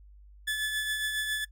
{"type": "tone with tremolo", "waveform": "30% pulse", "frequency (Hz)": 1728, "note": "A6", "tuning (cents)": -32, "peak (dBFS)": -24, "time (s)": [0.47, 1.45], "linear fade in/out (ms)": 10, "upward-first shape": "triangle", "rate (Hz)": 7.3, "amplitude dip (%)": 45, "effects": ["noise-tail reverb RT60 0.1 s tail -20 dB re dry", "added 50 Hz sine -50 dBFS peak until 1.51 s"]}